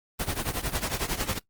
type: noise with tremolo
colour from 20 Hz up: pink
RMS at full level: -26 dBFS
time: 0.19-1.39 s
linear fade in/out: 10 ms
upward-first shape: triangle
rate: 11 Hz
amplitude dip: 90%
effects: noise-tail reverb RT60 0.1 s tail -21 dB re dry + Opus 24 kbps